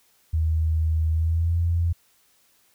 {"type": "tone with pitch glide", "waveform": "sine", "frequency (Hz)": [79.7, 84.93], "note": ["D#2", "F2"], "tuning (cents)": [42, -48], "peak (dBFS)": -19, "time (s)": [0.33, 1.93], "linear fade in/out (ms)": 10, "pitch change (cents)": 110, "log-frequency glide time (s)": [1.12, 1.57], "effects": ["white hiss -62 dBFS RMS until 2.74 s"]}